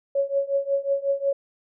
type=tone with tremolo; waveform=sine; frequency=555 Hz; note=C#5; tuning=2 cents sharp; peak=-17 dBFS; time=0.15-1.33 s; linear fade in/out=5 ms; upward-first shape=triangle; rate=5.5 Hz; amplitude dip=95%; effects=none